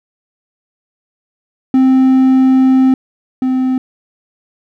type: tone pair in turn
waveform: triangle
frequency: 261.6 / 258.4 Hz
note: C4 / C4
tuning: 0 / -21 cents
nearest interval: unison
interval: 21 cents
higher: first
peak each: -4 / -9 dBFS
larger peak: first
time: 1.74-2.94 / 3.42-3.78 s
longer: first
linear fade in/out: 2 ms
effects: none

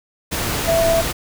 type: tone in noise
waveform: sine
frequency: 663 Hz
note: E5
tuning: 10 cents sharp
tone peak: -14 dBFS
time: 0.67-1.02 s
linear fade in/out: 20 ms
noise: pink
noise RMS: -22 dBFS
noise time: 0.31-1.13 s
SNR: +5 dB
effects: none

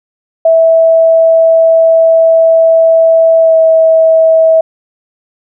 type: tone with pitch glide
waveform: sine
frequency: 654 to 646.9 Hz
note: E5 to E5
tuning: -14 to -33 cents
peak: -3 dBFS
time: 0.45-4.61 s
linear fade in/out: 5 ms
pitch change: -19 cents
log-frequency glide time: 3.4-3.56 s
effects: none

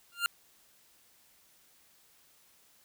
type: tone with exponential growth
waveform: 25% pulse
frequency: 1396.9 Hz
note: F6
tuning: in tune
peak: -19 dBFS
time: 0.12-0.26 s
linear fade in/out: 0 ms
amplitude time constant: 30 ms
effects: white hiss -64 dBFS RMS until 2.84 s

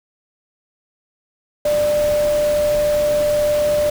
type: tone in noise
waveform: sine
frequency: 594 Hz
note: D5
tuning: 20 cents sharp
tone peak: -14 dBFS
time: 1.65-3.9 s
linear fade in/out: 5 ms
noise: pink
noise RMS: -29 dBFS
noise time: 1.65-3.9 s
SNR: +12 dB
effects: none

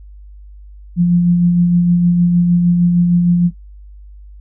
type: tone with tremolo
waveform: sine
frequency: 174.61 Hz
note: F3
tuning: in tune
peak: -7 dBFS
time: 0.96-3.51 s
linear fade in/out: 50 ms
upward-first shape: sine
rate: 6.5 Hz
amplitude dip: 30%
effects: noise-tail reverb RT60 0.1 s tail -18 dB re dry + added 50 Hz sine -34 dBFS peak until 4.4 s

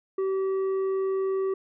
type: tone with tanh clipping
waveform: triangle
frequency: 384.1 Hz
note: G4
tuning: 35 cents flat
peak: -25 dBFS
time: 0.18-1.54 s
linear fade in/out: 5 ms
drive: 10 dB
effects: none

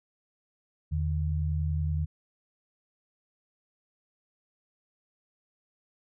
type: tone pair together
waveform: sine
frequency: 80.8 / 151.39 Hz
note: E2 / D#3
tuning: -34 / -47 cents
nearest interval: major seventh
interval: 1087 cents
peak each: -27 / -31 dBFS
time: 0.91-2.06 s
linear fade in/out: 20 ms
effects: none

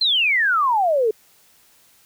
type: exponential sweep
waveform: sine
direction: down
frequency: 4229 to 418.5 Hz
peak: -15 dBFS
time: 0.01-1.11 s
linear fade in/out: 5 ms
effects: white hiss -55 dBFS RMS until 2.05 s

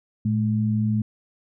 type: tone pair together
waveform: sine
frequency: 113 / 213.3 Hz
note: A2 / G#3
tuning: +47 / +46 cents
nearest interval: major seventh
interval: 1099 cents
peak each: -22 dBFS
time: 0.25-1.02 s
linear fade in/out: 5 ms
effects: none

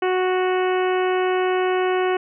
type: harmonic tone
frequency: 369.1 Hz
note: F#4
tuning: 4 cents flat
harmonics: 1 / 2 / 3 / 4 / 5 / 6 / 7 / 8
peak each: -19 / -25 / -29 / -31 / -33 / -35 / -36 / -37 dBFS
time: 0.02-2.17 s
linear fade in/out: 5 ms
effects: none

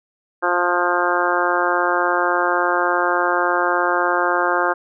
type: harmonic tone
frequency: 176.5 Hz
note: F3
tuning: 19 cents sharp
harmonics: 2 / 3 / 4 / 5 / 6 / 7 / 8 / 9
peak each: -24 / -24 / -24 / -24 / -24 / -24 / -24 / -24 dBFS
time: 0.42-4.74 s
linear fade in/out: 20 ms
effects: none

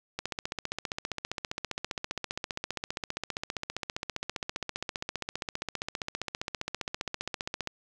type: click train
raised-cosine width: 0.2 ms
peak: -15 dBFS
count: 114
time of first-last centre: 0.19-7.673 s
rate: 15.1 Hz
effects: none

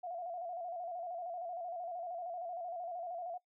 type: tone with vibrato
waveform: sine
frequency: 698.5 Hz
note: F5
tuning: in tune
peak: -39 dBFS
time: 0.03-3.38 s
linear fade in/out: 10 ms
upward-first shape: square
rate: 13 Hz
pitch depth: 64 cents each way
effects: noise-tail reverb RT60 0.1 s tail -20 dB re dry

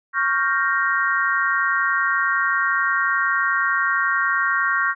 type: chord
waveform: sine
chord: G half-diminished seventh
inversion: second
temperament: equal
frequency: 1108.7 / 1396.9 / 1568 / 1864.7 Hz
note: Db6 / F6 / G6 / Bb6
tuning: 0 / 0 / 0 / 0 cents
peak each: -23 dBFS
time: 0.13-4.95 s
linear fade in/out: 50 ms
effects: none

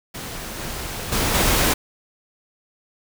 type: noise with level steps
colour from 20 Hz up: pink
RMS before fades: -32 / -30 / -21 / -18 dBFS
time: 0.14-1.74 s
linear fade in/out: 10 ms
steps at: 0.59 / 1.12 / 1.34 s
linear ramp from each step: 5 ms
effects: none

